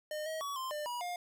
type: tone with pitch steps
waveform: square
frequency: 609 / 635 / 1130 / 1045 / 598 / 968 / 709 Hz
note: D#5 / D#5 / C#6 / C6 / D5 / B5 / F5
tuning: -37 / +35 / +33 / -2 / +31 / -35 / +26 cents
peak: -37 dBFS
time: 0.11-1.16 s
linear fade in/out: 2 ms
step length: 150 ms
effects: none